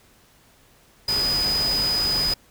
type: tone in noise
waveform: sine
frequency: 4978 Hz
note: D#8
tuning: in tune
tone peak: -20 dBFS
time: 1.08-2.34 s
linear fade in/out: 5 ms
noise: pink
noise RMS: -30 dBFS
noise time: 1.08-2.34 s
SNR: +7 dB
effects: pink hiss -56 dBFS RMS until 2.5 s

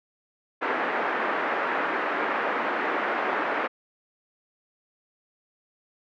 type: band-pass noise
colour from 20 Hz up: white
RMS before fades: -27 dBFS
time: 0.61-3.68 s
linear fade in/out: 20 ms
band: 270 to 1800 Hz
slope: 24 dB/octave
effects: none

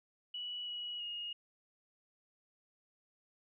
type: tone with pitch steps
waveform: sine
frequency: 2942 / 2918 / 2864 Hz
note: F#7 / F#7 / F7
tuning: -11 / -25 / +43 cents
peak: -39 dBFS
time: 0.34-1.33 s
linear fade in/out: 5 ms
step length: 330 ms
effects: none

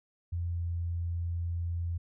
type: tone with pitch glide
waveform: sine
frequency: 86.1 to 85.46 Hz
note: F2 to F2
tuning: -24 to -37 cents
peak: -30 dBFS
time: 0.32-1.98 s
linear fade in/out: 10 ms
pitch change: -13 cents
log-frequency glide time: 0.5-0.62 s
effects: none

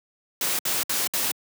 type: noise bursts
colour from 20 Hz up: white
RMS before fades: -25 dBFS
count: 4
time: 0.41-1.316 s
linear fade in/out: 2 ms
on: 180 ms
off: 62 ms
effects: high-pass 150 Hz 12 dB/octave

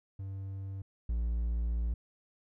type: tone pair in turn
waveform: triangle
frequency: 97 / 57.58 Hz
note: G2 / A#1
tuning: -18 / -21 cents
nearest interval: major sixth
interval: 903 cents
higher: first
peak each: -35 / -27 dBFS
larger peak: second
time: 0.19-0.82 / 1.09-1.94 s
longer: second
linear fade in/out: 5 ms
effects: none

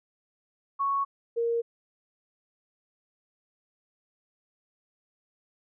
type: tone pair in turn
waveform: sine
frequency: 1108.7 / 466.2 Hz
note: C#6 / A#4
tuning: 0 / 0 cents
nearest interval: octave + minor third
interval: 1500 cents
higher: first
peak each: -24 dBFS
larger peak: neither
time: 0.79-1.05 / 1.36-1.62 s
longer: neither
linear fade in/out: 20 ms
effects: none

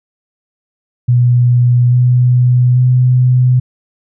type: tone with pitch steps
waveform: sine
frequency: 122.4 / 124.25 / 126.13 Hz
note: B2 / B2 / B2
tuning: -15 / +11 / +37 cents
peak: -6 dBFS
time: 1.08-3.6 s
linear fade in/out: 10 ms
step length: 840 ms
effects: none

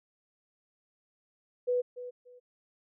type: tone with echo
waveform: sine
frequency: 493.9 Hz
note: B4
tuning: in tune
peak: -25 dBFS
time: 1.67-1.82 s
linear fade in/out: 20 ms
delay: 290 ms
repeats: 2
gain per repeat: -13 dB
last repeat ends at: 2.4 s
effects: none

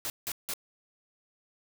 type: noise bursts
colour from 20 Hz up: white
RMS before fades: -34 dBFS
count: 3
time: 0.05-0.537 s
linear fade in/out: 0 ms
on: 49 ms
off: 170 ms
effects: none

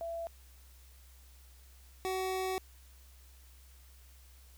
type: tone pair in turn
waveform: sine / 25% pulse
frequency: 670 / 376 Hz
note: E5 / F#4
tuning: +28 / +28 cents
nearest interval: minor seventh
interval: 1000 cents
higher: first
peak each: -36 / -29 dBFS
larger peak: second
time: 0.01-0.27 / 2.05-2.58 s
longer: second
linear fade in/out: 0 ms
effects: added 64 Hz sine -55 dBFS peak until 4.57 s + white hiss -63 dBFS RMS until 4.57 s

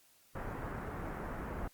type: low-pass noise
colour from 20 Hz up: pink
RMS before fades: -41 dBFS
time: 0.35-1.68 s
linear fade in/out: 5 ms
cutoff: 1700 Hz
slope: 24 dB/octave
effects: white hiss -66 dBFS RMS until 1.73 s + Opus 48 kbps

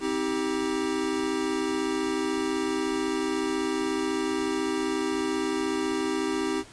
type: chord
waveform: square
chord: C minor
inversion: none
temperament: equal with one note detuned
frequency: 261.6 / 317.7 / 392 Hz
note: C4 / Eb4 / G4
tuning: 0 / +36 / 0 cents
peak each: -33 / -30 / -30 dBFS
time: 0-6.64 s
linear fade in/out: 50 ms
effects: pink hiss -49 dBFS RMS until 6.72 s + resampled to 22050 Hz

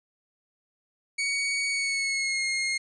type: tone with pitch glide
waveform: sawtooth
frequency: 2242 to 2141 Hz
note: C#7 to C7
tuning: +19 to +39 cents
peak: -22 dBFS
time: 1.18-2.78 s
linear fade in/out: 10 ms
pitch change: -80 cents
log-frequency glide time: 1.69-2.45 s
effects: resampled to 22050 Hz + 10-bit

